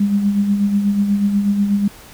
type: tone with tremolo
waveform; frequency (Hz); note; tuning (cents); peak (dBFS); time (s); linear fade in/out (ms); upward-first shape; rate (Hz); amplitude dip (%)
sine; 202.2; G#3; -46; -11; 0-1.88; 5; sine; 8.2; 50
effects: pink hiss -41 dBFS RMS until 2.13 s